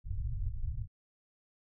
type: low-pass noise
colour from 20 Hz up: pink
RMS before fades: -35 dBFS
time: 0.04-0.88 s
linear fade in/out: 50 ms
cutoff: 120 Hz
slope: 48 dB/octave
effects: none